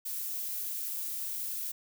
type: noise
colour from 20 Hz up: violet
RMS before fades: -36 dBFS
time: 0.05-1.72 s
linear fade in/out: 10 ms
effects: none